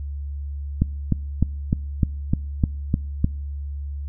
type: click train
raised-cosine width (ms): 5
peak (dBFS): -5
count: 9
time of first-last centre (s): 0.82-3.244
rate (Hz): 3.3
effects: noise-tail reverb RT60 0.7 s tail -25 dB re dry + added 71 Hz sine -27 dBFS peak until 4.08 s